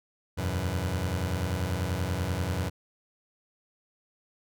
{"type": "chord", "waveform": "sawtooth", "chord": "E suspended second", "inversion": "none", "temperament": "just", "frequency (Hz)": [82.41, 92.71, 123.61], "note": ["E2", "F#2", "B2"], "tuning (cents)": [0, 4, 2], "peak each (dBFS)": [-28, -26, -31], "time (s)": [0.37, 2.7], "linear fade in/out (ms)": 20, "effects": []}